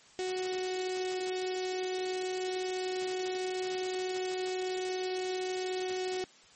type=tone with notch filter; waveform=sawtooth; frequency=370 Hz; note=F#4; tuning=in tune; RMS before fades=-34 dBFS; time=0.19-6.24 s; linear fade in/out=0 ms; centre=1200 Hz; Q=0.98; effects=white hiss -58 dBFS RMS until 6.55 s + MP3 32 kbps